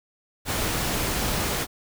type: noise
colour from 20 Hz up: pink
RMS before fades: -26 dBFS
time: 0.45-1.67 s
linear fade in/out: 50 ms
effects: none